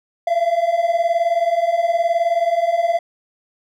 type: beating tone pair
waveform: triangle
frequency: 666 / 685 Hz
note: E5 / F5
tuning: +18 / -34 cents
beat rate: 19 Hz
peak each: -18 / -15 dBFS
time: 0.27-2.99 s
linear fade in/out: 5 ms
effects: none